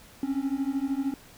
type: beating tone pair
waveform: triangle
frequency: 266.8 / 279.8 Hz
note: C4 / C#4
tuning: +34 / +16 cents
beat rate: 13 Hz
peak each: -27 dBFS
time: 0.23-1.14 s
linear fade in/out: 2 ms
effects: pink hiss -52 dBFS RMS until 1.37 s